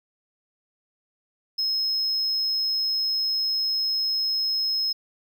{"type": "tone", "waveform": "triangle", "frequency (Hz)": 5160, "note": "E8", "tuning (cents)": -38, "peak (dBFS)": -21, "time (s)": [1.58, 4.93], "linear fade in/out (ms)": 10, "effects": []}